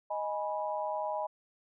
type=chord; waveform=sine; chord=G# minor; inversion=second; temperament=equal with one note detuned; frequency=622.3 / 830.6 / 980.4 Hz; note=D#5 / G#5 / B5; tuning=0 / 0 / -13 cents; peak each=-35 / -36 / -37 dBFS; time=0.1-1.27 s; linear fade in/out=10 ms; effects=none